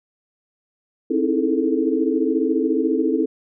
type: tone cluster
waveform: sine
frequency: 264.6 / 312.6 / 326.8 / 422.9 / 443.4 Hz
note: C4 / D#4 / E4 / G#4 / A4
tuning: +20 / +8 / -15 / +31 / +13 cents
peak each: -22 / -24 / -22 / -26 / -24 dBFS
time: 1.1-3.26 s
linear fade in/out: 10 ms
effects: none